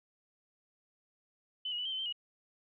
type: tone with pitch steps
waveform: sine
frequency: 3025 / 2891 / 2974 / 3146 / 3058 / 3131 / 2904 Hz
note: F#7 / F#7 / F#7 / G7 / G7 / G7 / F#7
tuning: +38 / -41 / +8 / +6 / -44 / -3 / -33 cents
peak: -34 dBFS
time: 1.65-2.126 s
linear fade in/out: 5 ms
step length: 68 ms
effects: none